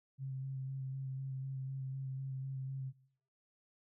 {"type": "tone with vibrato", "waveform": "sine", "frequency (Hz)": 133.5, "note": "C3", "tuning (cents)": 35, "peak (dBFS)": -38, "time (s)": [0.18, 2.93], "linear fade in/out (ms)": 50, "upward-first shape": "square", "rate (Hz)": 4, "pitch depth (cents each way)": 15, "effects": ["noise-tail reverb RT60 0.7 s tail -22 dB re dry"]}